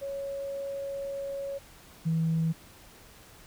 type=tone pair in turn; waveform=sine; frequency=554.4 / 162.55 Hz; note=C#5 / E3; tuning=0 / -24 cents; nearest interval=octave + major sixth; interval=2124 cents; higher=first; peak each=-32 / -23 dBFS; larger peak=second; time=0.01-1.59 / 2.05-2.53 s; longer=first; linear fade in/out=20 ms; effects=tanh soft clip ceiling -20 dBFS + pink hiss -53 dBFS RMS until 3.46 s